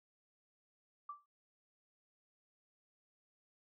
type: tone with exponential decay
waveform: sine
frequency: 1168 Hz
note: D6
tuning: 10 cents flat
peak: -40 dBFS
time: 1.09-1.26 s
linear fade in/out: 5 ms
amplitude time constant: 35 ms
effects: none